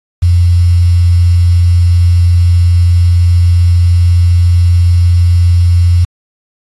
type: tone with quantisation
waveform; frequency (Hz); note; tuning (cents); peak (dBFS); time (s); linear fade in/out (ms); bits
sine; 87.31; F2; 0; -4; 0.22-6.05; 10; 5
effects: AAC 32 kbps